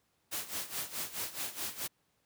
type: noise with tremolo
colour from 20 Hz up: white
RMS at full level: -36 dBFS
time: 0.31-1.88 s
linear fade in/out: 20 ms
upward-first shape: sine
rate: 4.7 Hz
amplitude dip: 80%
effects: pink hiss -75 dBFS RMS until 2.25 s + high-pass 80 Hz 12 dB/octave